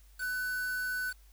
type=tone with quantisation; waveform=triangle; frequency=1499 Hz; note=F#6; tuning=22 cents sharp; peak=-30 dBFS; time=0.18-1.14 s; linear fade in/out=50 ms; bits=7; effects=added 50 Hz sine -55 dBFS peak until 1.32 s + white hiss -66 dBFS RMS until 1.32 s